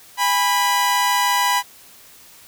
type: tone pair together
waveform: sawtooth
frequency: 813.7 / 987.8 Hz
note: G#5 / B5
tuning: -36 / 0 cents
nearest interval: minor third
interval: 336 cents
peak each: -19 / -13 dBFS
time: 0.17-1.63 s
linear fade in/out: 50 ms
effects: white hiss -46 dBFS RMS until 2.47 s